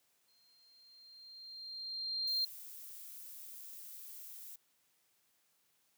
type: tone with exponential growth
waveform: sine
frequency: 4186 Hz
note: C8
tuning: in tune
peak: -30 dBFS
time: 0.28-2.45 s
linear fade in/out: 5 ms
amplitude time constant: 470 ms
type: noise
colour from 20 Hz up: violet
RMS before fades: -50 dBFS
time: 2.27-4.56 s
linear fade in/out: 5 ms
effects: white hiss -75 dBFS RMS until 5.97 s + high-pass 100 Hz 12 dB/octave